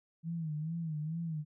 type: tone with vibrato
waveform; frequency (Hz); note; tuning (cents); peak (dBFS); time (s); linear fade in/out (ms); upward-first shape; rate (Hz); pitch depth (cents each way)
sine; 159.4; D#3; +42; -34; 0.23-1.45; 50; sine; 2.3; 100
effects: none